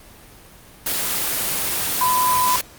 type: tone in noise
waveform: sine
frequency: 1004 Hz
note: B5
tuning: 28 cents sharp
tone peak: -16 dBFS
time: 2.01-2.56 s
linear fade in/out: 2 ms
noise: white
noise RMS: -22 dBFS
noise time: 0.86-2.61 s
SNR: +3 dB
effects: pink hiss -45 dBFS RMS until 2.78 s + Opus 24 kbps

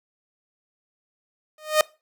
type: tone with exponential growth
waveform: sawtooth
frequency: 616 Hz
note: D#5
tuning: 17 cents flat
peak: -8 dBFS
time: 1.58-1.81 s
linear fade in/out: 2 ms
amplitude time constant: 50 ms
effects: noise-tail reverb RT60 0.3 s tail -22 dB re dry

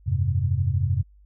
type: chord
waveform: sine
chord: F suspended second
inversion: none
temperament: equal with one note detuned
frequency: 87.31 / 100.12 / 130.81 Hz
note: F2 / G2 / C3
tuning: 0 / +37 / 0 cents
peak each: -24 / -24 / -25 dBFS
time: 0.06-1.03 s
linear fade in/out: 20 ms
effects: added 50 Hz sine -50 dBFS peak until 1.25 s

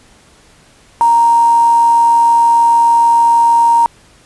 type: tone with quantisation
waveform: sine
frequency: 932.3 Hz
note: A#5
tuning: in tune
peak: -6 dBFS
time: 1.01-3.86 s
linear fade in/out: 0 ms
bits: 4
effects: pink hiss -46 dBFS RMS until 4.25 s + resampled to 24000 Hz

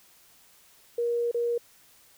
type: tone with dropouts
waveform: sine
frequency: 473.6 Hz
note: A#4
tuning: 27 cents sharp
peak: -24 dBFS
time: 0.98-1.58 s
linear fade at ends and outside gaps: 5 ms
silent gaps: 1.314-1.344 s
effects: white hiss -58 dBFS RMS until 2.17 s

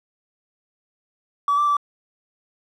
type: tone with pitch steps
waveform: triangle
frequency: 1145 / 1173 / 1160 Hz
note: D6 / D6 / D6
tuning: -44 / -2 / -22 cents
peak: -13 dBFS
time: 1.48-1.768 s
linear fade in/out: 2 ms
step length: 96 ms
effects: tanh soft clip ceiling -13 dBFS

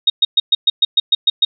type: tone bursts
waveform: sine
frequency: 3729 Hz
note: A#7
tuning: in tune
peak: -8 dBFS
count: 10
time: 0.07-1.45 s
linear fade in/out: 5 ms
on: 30 ms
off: 120 ms
effects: none

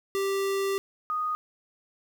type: tone pair in turn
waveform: square / sine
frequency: 392 / 1239.5 Hz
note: G4 / D#6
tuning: 0 / -7 cents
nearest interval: octave + minor sixth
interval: 1993 cents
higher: second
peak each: -26 / -26 dBFS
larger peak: neither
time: 0.15-0.78 / 1.1-1.35 s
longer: first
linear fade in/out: 0 ms
effects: 10-bit

